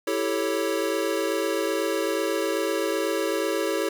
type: chord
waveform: square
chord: A dominant seventh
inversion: second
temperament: equal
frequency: 329.6 / 392 / 440 / 554.4 Hz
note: E4 / G4 / A4 / C#5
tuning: 0 / 0 / 0 / 0 cents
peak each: -30 dBFS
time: 0.07-3.89 s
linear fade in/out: 5 ms
effects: 8-bit